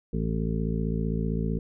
harmonic tone, 55.5 Hz, A1, 16 cents sharp, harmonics 1 / 2 / 3 / 4 / 5 / 7 / 8, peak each -30 / -35 / -29 / -32 / -39 / -38 / -37 dBFS, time 0.13-1.59 s, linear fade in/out 5 ms, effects none

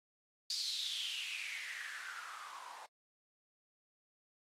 blue noise with band-pass filter sweep, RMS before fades -43 dBFS, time 0.5-2.86 s, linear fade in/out 2 ms, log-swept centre 4700 to 850 Hz, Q 7.8, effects low-pass 10000 Hz 12 dB/octave + AAC 48 kbps

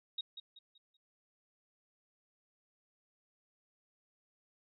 sine tone with echo, 3773 Hz, A#7, 20 cents sharp, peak -35 dBFS, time 0.18-0.21 s, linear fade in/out 5 ms, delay 190 ms, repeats 4, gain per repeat -9 dB, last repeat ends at 0.97 s, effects none

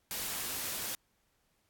white noise, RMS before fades -37 dBFS, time 0.11-0.95 s, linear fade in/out 0 ms, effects pink hiss -75 dBFS RMS until 1.69 s + AAC 64 kbps

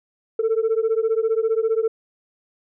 sine beating tone pair, 440 / 455 Hz, A4 / A#4, 0 / -42 cents, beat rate 15 Hz, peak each -19 / -19 dBFS, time 0.39-1.88 s, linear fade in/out 5 ms, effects tanh soft clip ceiling -14 dBFS

